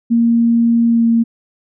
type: tone with pitch glide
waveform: sine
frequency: 232.8 to 230.4 Hz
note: A#3 to A#3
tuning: -2 to -20 cents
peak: -9 dBFS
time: 0.1-1.24 s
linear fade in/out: 20 ms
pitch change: -18 cents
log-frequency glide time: 0.88-1.05 s
effects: none